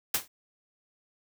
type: noise with exponential decay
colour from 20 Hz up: white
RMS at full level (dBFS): -22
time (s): 0.14-0.28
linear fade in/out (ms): 5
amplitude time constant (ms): 29
effects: none